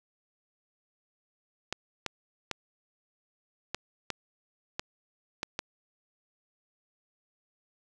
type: clicks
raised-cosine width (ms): 0.2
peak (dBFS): -14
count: 8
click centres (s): 1.726 / 2.063 / 2.513 / 3.746 / 4.103 / 4.795 / 5.431 / 5.591
effects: none